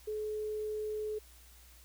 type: tone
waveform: sine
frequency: 427.2 Hz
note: G#4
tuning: 49 cents sharp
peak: -34 dBFS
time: 0.07-1.19 s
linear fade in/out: 10 ms
effects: added 60 Hz sine -57 dBFS peak until 1.84 s + white hiss -60 dBFS RMS until 1.84 s